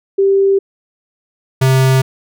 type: tone pair in turn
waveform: sine / square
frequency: 392 / 131.76 Hz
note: G4 / C3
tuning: 0 / +12 cents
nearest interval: octave + perfect fifth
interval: 1888 cents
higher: first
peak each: -8 / -9 dBFS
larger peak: first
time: 0.18-0.59 / 1.61-2.02 s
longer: neither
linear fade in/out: 10 ms
effects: none